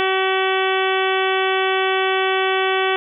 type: harmonic tone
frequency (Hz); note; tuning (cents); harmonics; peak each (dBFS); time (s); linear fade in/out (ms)
380; F#4; +46; 1 / 2 / 3 / 4 / 5 / 6 / 7 / 8 / 9; -20 / -23 / -25 / -26 / -27 / -28 / -28 / -29 / -30; 0-2.96; 0
effects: none